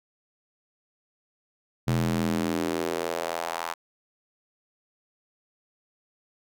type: tone with high-pass filter sweep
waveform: square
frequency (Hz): 41.79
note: E1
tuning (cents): +24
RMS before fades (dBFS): -28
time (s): 1.87-3.74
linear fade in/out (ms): 10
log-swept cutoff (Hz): 130 to 980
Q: 2.1
effects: none